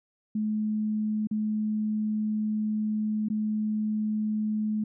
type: tone with dropouts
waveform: sine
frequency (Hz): 214.1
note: A3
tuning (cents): -47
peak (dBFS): -25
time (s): 0.35-4.84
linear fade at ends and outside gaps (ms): 5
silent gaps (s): 1.272-1.311 / 3.286-3.3
effects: none